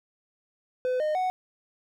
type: tone with pitch steps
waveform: triangle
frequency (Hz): 506 / 612.3 / 740.8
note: B4 / D#5 / F#5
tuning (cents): +42 / -28 / +2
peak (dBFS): -22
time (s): 0.85-1.3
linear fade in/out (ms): 0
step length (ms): 150
effects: none